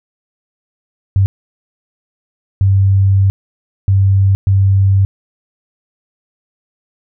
sine tone bursts at uneven times, 97.4 Hz, G2, 11 cents flat, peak -7 dBFS, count 4, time 1.16-1.26 / 2.61-3.3 / 3.88-4.35 / 4.47-5.05 s, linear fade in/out 0 ms, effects none

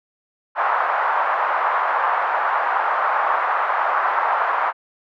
white band-pass noise, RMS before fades -20 dBFS, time 0.55-4.73 s, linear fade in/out 50 ms, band 730 to 1300 Hz, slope 24 dB/octave, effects none

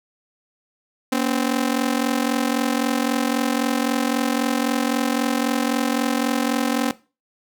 sawtooth ring-modulated tone, 260.1 Hz, C4, 10 cents flat, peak -12 dBFS, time 1.12-6.91 s, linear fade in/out 2 ms, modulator 21.9 Hz, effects noise-tail reverb RT60 0.3 s tail -18 dB re dry

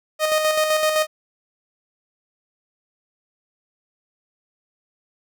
sawtooth tone with tremolo, 620 Hz, D#5, 6 cents flat, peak -12 dBFS, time 0.19-1.07 s, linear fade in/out 50 ms, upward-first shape square, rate 7.8 Hz, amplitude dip 40%, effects none

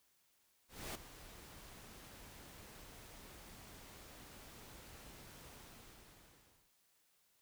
pink noise with ADSR envelope, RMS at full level -43 dBFS, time 0.68-6.72 s, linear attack 270 ms, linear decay 8 ms, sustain -13 dB, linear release 1200 ms, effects white hiss -75 dBFS RMS until 7.41 s

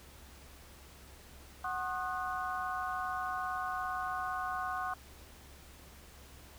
harmonic tone with a mistuned harmonic, 246.9 Hz, B3, in tune, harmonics 3 / 4 / 5 / 6, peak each -38 / -39 / -40 / -41 dBFS, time 1.64-4.94 s, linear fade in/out 5 ms, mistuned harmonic 4, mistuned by +150 cents, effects added 68 Hz sine -56 dBFS peak until 6.58 s + pink hiss -56 dBFS RMS until 6.58 s

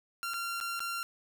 sawtooth tone with dropouts, 1379 Hz, F6, 22 cents flat, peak -30 dBFS, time 0.23-1.03 s, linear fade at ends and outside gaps 0 ms, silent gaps 0.336-0.341 / 0.602-0.611 / 0.794-0.804 s, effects none

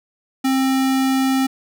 square tone, 265 Hz, C4, 22 cents sharp, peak -16 dBFS, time 0.44-1.47 s, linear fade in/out 10 ms, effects none

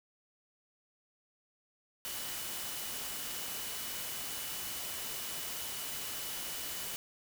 sine tone in noise, 2960 Hz, F#7, in tune, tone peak -49 dBFS, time 2.05-6.96 s, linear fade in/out 0 ms, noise white, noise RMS -40 dBFS, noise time 2.05-6.96 s, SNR -12 dB, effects none

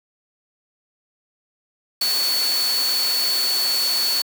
sine tone in noise, 4435 Hz, C#8, in tune, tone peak -19 dBFS, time 2.01-4.22 s, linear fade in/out 5 ms, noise white, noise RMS -26 dBFS, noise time 2.01-4.22 s, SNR +4 dB, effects high-pass 300 Hz 12 dB/octave

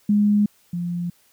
sine tone pair in turn, 207 / 174.07 Hz, G#3 / F3, -5 / -5 cents, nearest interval minor third, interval 300 cents, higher first, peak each -14 / -23 dBFS, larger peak first, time 0.09-0.46 / 0.73-1.1 s, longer neither, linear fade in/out 5 ms, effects white hiss -59 dBFS RMS until 1.32 s

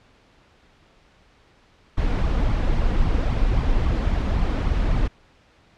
brown noise with flanger, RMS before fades -20 dBFS, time 1.97-5.08 s, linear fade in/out 10 ms, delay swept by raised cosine 0.87 to 4.17 ms, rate 3.7 Hz, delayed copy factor +0.5, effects pink hiss -56 dBFS RMS until 5.77 s + low-pass 4000 Hz 12 dB/octave

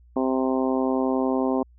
harmonic tone, 130.81 Hz, C3, in tune, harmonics 2 / 3 / 4 / 5 / 6 / 7 / 8, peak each -23 / -27 / -29 / -31 / -33 / -34 / -35 dBFS, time 0.16-1.63 s, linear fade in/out 5 ms, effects added 60 Hz sine -50 dBFS peak until 1.78 s

